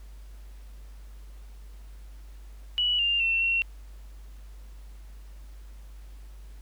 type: tone with pitch steps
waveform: sine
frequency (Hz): 2942 / 2797 / 2702 / 2726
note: F#7 / F7 / E7 / F7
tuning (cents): -11 / +2 / +42 / -43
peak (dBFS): -22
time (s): 2.78-3.62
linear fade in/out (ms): 0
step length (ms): 210
effects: added 50 Hz sine -42 dBFS peak until 6.61 s + pink hiss -60 dBFS RMS until 6.61 s